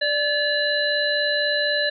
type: harmonic tone with a mistuned harmonic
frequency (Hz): 574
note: D5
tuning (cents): -40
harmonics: 1 / 3 / 5 / 7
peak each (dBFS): -24 / -23 / -34 / -24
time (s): 0.01-1.9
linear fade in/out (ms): 10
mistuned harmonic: 1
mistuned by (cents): +41
effects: none